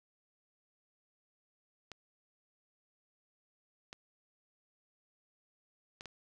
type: clicks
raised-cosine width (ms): 0.2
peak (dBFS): -28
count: 4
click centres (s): 1.917 / 3.929 / 6.009 / 6.057
effects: none